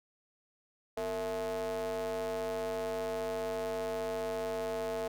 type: ring-modulated tone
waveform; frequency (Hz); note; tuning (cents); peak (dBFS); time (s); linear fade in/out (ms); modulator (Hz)
square; 101.9; G#2; -32; -31; 0.97-5.08; 5; 557
effects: none